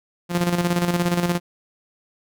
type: tone with tremolo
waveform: sawtooth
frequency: 174.61 Hz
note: F3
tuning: in tune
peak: -13 dBFS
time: 0.29-1.4 s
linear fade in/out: 50 ms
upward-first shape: square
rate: 17 Hz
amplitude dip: 55%
effects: none